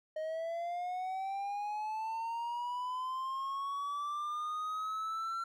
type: linear sweep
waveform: triangle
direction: up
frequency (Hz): 620 to 1360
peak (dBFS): -33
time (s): 0.16-5.44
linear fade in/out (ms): 5
effects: none